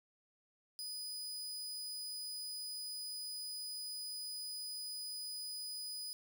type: tone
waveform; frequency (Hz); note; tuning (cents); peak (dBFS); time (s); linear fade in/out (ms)
sawtooth; 4973; D#8; -2; -39; 0.79-6.13; 0
effects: 12-bit